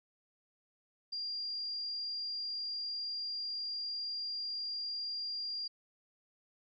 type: tone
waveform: sine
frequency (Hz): 4787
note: D8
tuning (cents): +32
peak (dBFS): -36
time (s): 1.12-5.68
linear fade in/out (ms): 10
effects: none